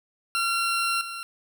20% pulse tone with level steps, 1369 Hz, F6, 35 cents flat, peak -18 / -28 dBFS, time 0.35-1.23 s, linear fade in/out 0 ms, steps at 1.01 s, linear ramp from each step 2 ms, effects none

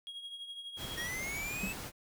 triangle tone with tremolo, 3288 Hz, G#7, 18 cents flat, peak -38 dBFS, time 0.07-1.07 s, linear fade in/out 0 ms, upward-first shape triangle, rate 12 Hz, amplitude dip 65%
pink noise, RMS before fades -43 dBFS, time 0.76-1.92 s, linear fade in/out 50 ms
square linear sweep, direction up, 1850 to 2637 Hz, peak -38 dBFS, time 0.97-1.73 s, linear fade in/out 10 ms
sine tone with exponential decay, 192.3 Hz, G3, 33 cents flat, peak -31 dBFS, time 1.63-1.78 s, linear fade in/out 5 ms, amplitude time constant 32 ms
effects none

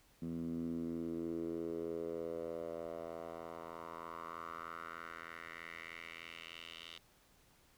10% pulse tone with band-pass filter sweep, 83.2 Hz, E2, 17 cents sharp, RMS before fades -44 dBFS, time 0.22-6.98 s, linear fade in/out 5 ms, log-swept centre 210 to 3300 Hz, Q 3.5, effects pink hiss -68 dBFS RMS until 7.77 s

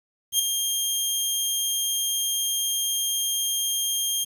15% pulse tone with ADSR envelope, 3212 Hz, G7, 41 cents sharp, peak -9 dBFS, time 0.32-4.25 s, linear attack 73 ms, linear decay 4 ms, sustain -7 dB, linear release 19 ms, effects 8-bit

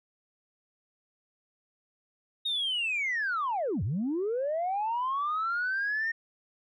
sine linear two-way sweep, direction down then up, 3753 to 82.41 to 1848 Hz, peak -26 dBFS, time 2.45-6.12 s, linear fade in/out 10 ms, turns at 3.83 s, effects tanh soft clip ceiling -24 dBFS

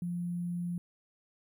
sine tone with sample-and-hold, 174.61 Hz, F3, in tune, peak -32 dBFS, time 0.02-0.78 s, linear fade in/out 2 ms, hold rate 11025 Hz, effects none

